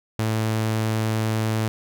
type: tone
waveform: sawtooth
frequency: 110 Hz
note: A2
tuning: in tune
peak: -17 dBFS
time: 0.19-1.68 s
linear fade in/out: 0 ms
effects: none